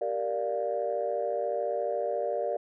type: chord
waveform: sine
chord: G minor seventh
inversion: none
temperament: equal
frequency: 392 / 466.2 / 587.3 / 698.5 Hz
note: G4 / Bb4 / D5 / F5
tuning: 0 / 0 / 0 / 0 cents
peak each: -36 / -32 / -30 / -34 dBFS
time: 0.01-2.57 s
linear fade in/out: 5 ms
effects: tanh soft clip ceiling -18 dBFS